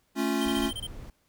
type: chord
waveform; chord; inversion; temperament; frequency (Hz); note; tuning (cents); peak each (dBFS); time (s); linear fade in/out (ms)
square; A augmented; none; equal; 220 / 277.2 / 349.2; A3 / C#4 / E#4; 0 / 0 / 0; -31 / -29 / -32; 0.15-0.72; 50
type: tone bursts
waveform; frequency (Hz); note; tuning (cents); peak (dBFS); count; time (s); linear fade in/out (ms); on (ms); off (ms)
square; 3136; G7; 0; -34; 7; 0.41-0.869; 5; 45; 24
type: noise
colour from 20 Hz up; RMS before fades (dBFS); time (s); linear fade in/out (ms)
brown; -41; 0.45-1.1; 2
effects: pink hiss -70 dBFS RMS until 1.28 s